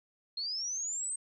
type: linear sweep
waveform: sine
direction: up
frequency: 4186 to 8400 Hz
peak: -33 dBFS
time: 0.37-1.16 s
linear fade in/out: 5 ms
effects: none